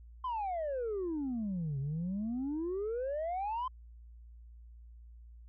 sine exponential two-way sweep, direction down then up, 1046.5 to 133.2 to 1046.5 Hz, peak -31 dBFS, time 0.24-3.68 s, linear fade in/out 5 ms, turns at 1.79 s, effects tanh soft clip ceiling -31 dBFS + added 58 Hz sine -50 dBFS peak until 5.48 s

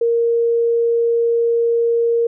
sine tone, 466.2 Hz, A#4, in tune, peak -13 dBFS, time 0.01-2.27 s, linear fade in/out 5 ms, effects none

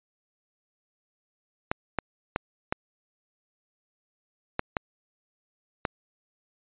clicks, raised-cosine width 0.5 ms, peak -10 dBFS, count 7, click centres 1.715 / 1.987 / 2.361 / 2.725 / 4.594 / 4.768 / 5.852 s, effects resampled to 8000 Hz

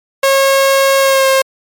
sawtooth tone with pitch glide, 544 to 534 Hz, C#5 to C5, -33 to +35 cents, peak -4 dBFS, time 0.23-1.42 s, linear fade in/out 5 ms, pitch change -32 cents, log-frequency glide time 1-1.27 s, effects MP3 96 kbps

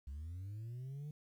sine linear sweep, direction up, 65.4 to 152.2 Hz, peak -40 dBFS, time 0.07-1.11 s, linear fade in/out 5 ms, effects tanh soft clip ceiling -42 dBFS + 12-bit

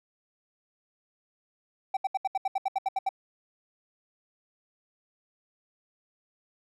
triangle tone bursts, 772 Hz, G5, 27 cents flat, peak -22 dBFS, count 12, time 1.94-3.091 s, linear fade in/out 5 ms, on 29 ms, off 73 ms, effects none

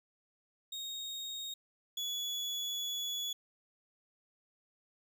35% pulse tone pair in turn, 3729 / 3401 Hz, A#7 / G#7, 0 / +40 cents, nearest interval major second, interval 160 cents, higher first, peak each -37 / -33 dBFS, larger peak second, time 0.72-1.54 / 1.97-3.33 s, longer second, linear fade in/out 5 ms, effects none

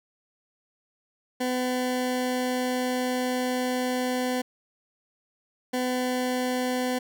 20% pulse tone bursts at uneven times, 252 Hz, B3, 35 cents sharp, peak -20 dBFS, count 2, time 1.4-4.42 / 5.73-6.99 s, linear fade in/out 10 ms, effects none

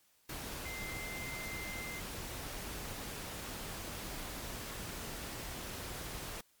sine tone in noise, 2083 Hz, C7, 8 cents flat, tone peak -43 dBFS, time 0.65-2 s, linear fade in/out 5 ms, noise pink, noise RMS -43 dBFS, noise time 0.29-6.41 s, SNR -3 dB, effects white hiss -70 dBFS RMS until 6.6 s + MP3 96 kbps

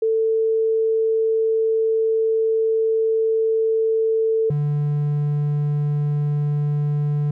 sine / triangle tone pair in turn, 445 / 146.8 Hz, A4 / D3, +20 / 0 cents, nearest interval octave + perfect fifth, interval 1920 cents, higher first, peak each -16 dBFS, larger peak neither, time 0.02-4.5 / 4.5-7.31 s, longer first, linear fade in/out 5 ms, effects none

